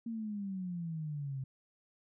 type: exponential sweep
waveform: sine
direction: down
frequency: 233.1 to 130.81 Hz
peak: -36 dBFS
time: 0.06-1.44 s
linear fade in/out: 5 ms
effects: none